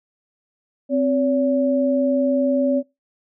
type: tone pair together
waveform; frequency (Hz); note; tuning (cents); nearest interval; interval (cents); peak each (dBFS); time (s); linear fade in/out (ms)
sine; 261.6 / 568.3; C4 / C#5; 0 / +43; octave + minor second; 1343; -18 / -19; 0.89-2.83; 50
effects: noise-tail reverb RT60 0.2 s tail -20 dB re dry